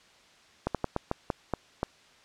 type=slowing click train; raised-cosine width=1 ms; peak=-13 dBFS; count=8; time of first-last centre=0.67-1.831 s; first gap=77 ms; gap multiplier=1.25; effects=white hiss -58 dBFS RMS until 2.24 s + low-pass 5000 Hz 12 dB/octave